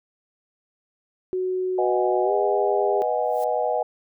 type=tone with pitch glide; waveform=sine; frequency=370 to 405.8 Hz; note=F#4 to G#4; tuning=0 to -40 cents; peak=-22 dBFS; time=1.33-3.02 s; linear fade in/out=0 ms; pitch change=+160 cents; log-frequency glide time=2.24-2.32 s
type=chord; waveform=sine; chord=G# minor seventh; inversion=first; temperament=equal; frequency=493.9 / 622.3 / 740 / 830.6 Hz; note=B4 / D#5 / F#5 / G#5; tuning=0 / 0 / 0 / 0 cents; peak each=-26 / -25 / -26 / -28 dBFS; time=1.78-3.83 s; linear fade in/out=5 ms
type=noise with exponential growth; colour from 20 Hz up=blue; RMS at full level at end=-40 dBFS; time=3.2-3.44 s; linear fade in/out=0 ms; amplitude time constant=52 ms
effects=none